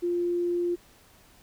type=tone; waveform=sine; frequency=349.2 Hz; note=F4; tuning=in tune; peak=-24 dBFS; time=0.02-0.76 s; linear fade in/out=20 ms; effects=pink hiss -57 dBFS RMS until 1.42 s